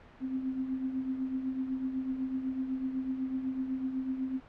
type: tone with tremolo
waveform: sine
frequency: 261.6 Hz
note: C4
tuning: in tune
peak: -28 dBFS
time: 0.2-4.41 s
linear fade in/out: 50 ms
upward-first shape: triangle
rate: 8 Hz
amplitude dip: 65%
effects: pink hiss -54 dBFS RMS until 4.48 s + low-pass 2000 Hz 12 dB/octave